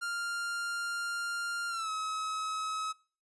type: tone with pitch glide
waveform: 45% pulse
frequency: 1396.9 to 1281 Hz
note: F6 to E6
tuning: 0 to -50 cents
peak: -33 dBFS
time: 0.01-2.93 s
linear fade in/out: 20 ms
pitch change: -150 cents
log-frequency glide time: 1.69-1.9 s
effects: noise-tail reverb RT60 0.4 s tail -23 dB re dry + resampled to 24000 Hz